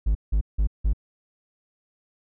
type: tone bursts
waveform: triangle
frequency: 51.91 Hz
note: G#1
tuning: in tune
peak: -16 dBFS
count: 4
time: 0.06-0.934 s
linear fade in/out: 10 ms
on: 91 ms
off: 170 ms
effects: none